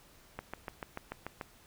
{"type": "click train", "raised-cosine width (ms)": 0.5, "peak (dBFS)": -23, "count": 8, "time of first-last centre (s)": [0.39, 1.412], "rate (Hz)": 6.85, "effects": ["pink hiss -60 dBFS RMS until 1.66 s"]}